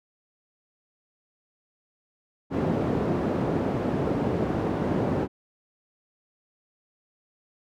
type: band-pass noise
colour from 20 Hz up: white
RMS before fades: -26 dBFS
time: 2.5-5.28 s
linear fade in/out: 50 ms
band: 100 to 400 Hz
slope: 12 dB/octave
effects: none